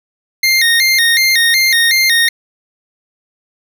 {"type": "tone with vibrato", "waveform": "25% pulse", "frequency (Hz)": 1975.5, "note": "B6", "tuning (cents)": 0, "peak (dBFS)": -5, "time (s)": [0.43, 2.29], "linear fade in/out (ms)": 5, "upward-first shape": "square", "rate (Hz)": 2.7, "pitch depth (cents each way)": 110, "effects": []}